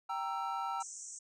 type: chord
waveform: triangle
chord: E diminished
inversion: first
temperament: equal with one note detuned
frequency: 784 / 932.3 / 1329.2 Hz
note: G5 / Bb5 / E6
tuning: 0 / 0 / +14 cents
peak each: -37 dBFS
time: 0.09-0.83 s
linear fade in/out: 10 ms
type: band-pass noise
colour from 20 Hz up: pink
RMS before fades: -47 dBFS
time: 0.8-1.19 s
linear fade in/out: 5 ms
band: 5900 to 8300 Hz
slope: 96 dB/octave
effects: none